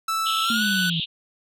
45% pulse tone with pitch glide, 1318.5 to 1488.5 Hz, E6 to F#6, 0 to +10 cents, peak -22 dBFS, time 0.08-0.9 s, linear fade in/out 5 ms, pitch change +210 cents, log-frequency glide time 0.43-0.64 s
pink band-pass noise, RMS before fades -28 dBFS, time 0.25-1.06 s, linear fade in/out 20 ms, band 2800 to 3800 Hz, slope 96 dB/octave
sine exponential sweep, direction down, 233.1 to 159.8 Hz, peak -24 dBFS, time 0.5-1 s, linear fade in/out 2 ms
effects none

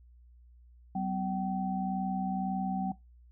sine tone cluster, 190.1 / 252 / 765 Hz, F#3 / B3 / G5, +47 / +35 / -42 cents, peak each -32 / -39 / -34 dBFS, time 0.95-2.92 s, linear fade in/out 5 ms, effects noise-tail reverb RT60 0.2 s tail -19 dB re dry + added 60 Hz sine -54 dBFS peak until 3.31 s

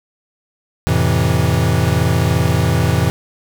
square chord, F major seventh, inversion none, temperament equal, 87.31 / 110 / 130.81 / 164.81 Hz, F2 / A2 / C3 / E3, 0 / 0 / 0 / 0 cents, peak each -19 dBFS, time 0.87-3.1 s, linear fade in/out 0 ms, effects none

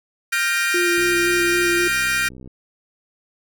40% pulse chord, G minor seventh, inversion third, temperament equal with one note detuned, 1396.9 / 1568 / 1864.7 / 2401 Hz, F6 / G6 / Bb6 / D7, 0 / 0 / 0 / +38 cents, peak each -23 dBFS, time 0.32-2.29 s, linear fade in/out 10 ms
sine tone with vibrato, 349.2 Hz, F4, in tune, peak -19 dBFS, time 0.74-1.88 s, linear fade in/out 5 ms, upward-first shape square, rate 3.8 Hz, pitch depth 13 cents each way
click train, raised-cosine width 3 ms, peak -27 dBFS, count 97, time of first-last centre 0.98-2.475 s, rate 64.2 Hz
effects none

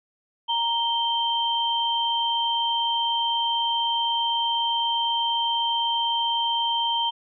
sine tone pair together, 932.3 / 3136 Hz, A#5 / G7, 0 / 0 cents, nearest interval octave + major sixth, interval 2100 cents, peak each -24 dBFS, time 0.48-7.11 s, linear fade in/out 20 ms, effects none

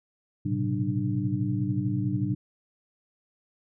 sine tone cluster, 108 / 121.5 / 132.7 / 189.9 / 297.9 Hz, A2 / B2 / C3 / F#3 / D4, -32 / -28 / +25 / +45 / +25 cents, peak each -31 dBFS, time 0.45-2.35 s, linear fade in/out 10 ms, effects none

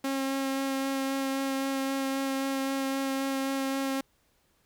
sawtooth tone with vibrato, 270.3 Hz, C#4, 44 cents flat, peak -24 dBFS, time 0.04-4.01 s, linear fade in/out 5 ms, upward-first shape sine, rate 3.8 Hz, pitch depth 11 cents each way, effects pink hiss -69 dBFS RMS until 4.65 s

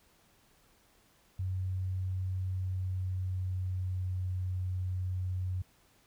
sine tone with pitch glide, 93.2 to 91.97 Hz, F#2 to F#2, +13 to -10 cents, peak -31 dBFS, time 1.39-5.62 s, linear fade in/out 5 ms, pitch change -23 cents, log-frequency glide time 2.45-4.29 s, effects pink hiss -66 dBFS RMS until 6.06 s

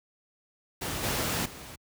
pink noise with level steps, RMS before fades -33 / -29 / -44 dBFS, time 0.81-1.76 s, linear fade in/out 10 ms, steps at 1.03 / 1.45 s, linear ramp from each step 10 ms, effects high-pass 60 Hz 12 dB/octave

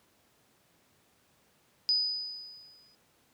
sine tone with exponential decay, 4978 Hz, D#8, in tune, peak -22 dBFS, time 1.89-2.95 s, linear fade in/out 0 ms, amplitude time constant 230 ms, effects pink hiss -67 dBFS RMS until 3.33 s + high-pass 100 Hz 12 dB/octave

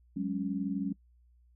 sine chord, F# suspended second, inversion none, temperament equal with one note detuned, 185 / 204.7 / 277.2 Hz, F#3 / G#3 / C#4, 0 / -25 / 0 cents, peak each -35 / -35 / -34 dBFS, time 0.16-0.93 s, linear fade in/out 10 ms, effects noise-tail reverb RT60 0.1 s tail -23 dB re dry + added 60 Hz sine -60 dBFS peak until 1.55 s

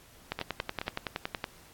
two click trains, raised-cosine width 0.3 ms, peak -15 / -17 dBFS, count 13 / 3, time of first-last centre 0.32-1.441 / 0.39-0.815 s, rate 10.7 / 4.71 Hz, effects pink hiss -56 dBFS RMS until 1.73 s + AAC 64 kbps

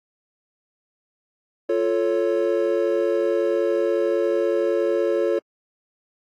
triangle chord, F augmented, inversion none, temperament equal, 349.2 / 440 / 554.4 Hz, F4 / A4 / C#5, 0 / 0 / 0 cents, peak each -21 dBFS, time 1.69-5.39 s, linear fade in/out 5 ms, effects AAC 48 kbps

